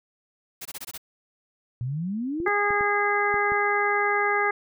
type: noise bursts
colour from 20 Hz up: white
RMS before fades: -36 dBFS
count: 6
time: 0.61-0.979 s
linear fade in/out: 10 ms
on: 44 ms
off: 21 ms
type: exponential sweep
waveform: sine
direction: up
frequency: 116.54 to 378.2 Hz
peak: -26 dBFS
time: 1.81-2.48 s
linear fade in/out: 0 ms
type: clicks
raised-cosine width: 3 ms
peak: -25 dBFS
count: 5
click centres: 2.402 / 2.706 / 2.809 / 3.342 / 3.52 s
type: harmonic tone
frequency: 410 Hz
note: G#4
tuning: 22 cents flat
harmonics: 1 / 2 / 3 / 4 / 5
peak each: -27 / -27 / -27 / -27 / -27 dBFS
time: 2.46-4.51 s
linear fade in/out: 5 ms
effects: none